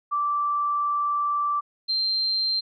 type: tone pair in turn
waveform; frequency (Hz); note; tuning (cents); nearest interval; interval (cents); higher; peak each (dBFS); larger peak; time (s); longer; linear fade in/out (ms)
sine; 1168 / 4152; D6 / C8; -10 / -14; octave + minor seventh; 2196; second; -21; neither; 0.11-1.61 / 1.88-2.61; first; 20
effects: MP3 48 kbps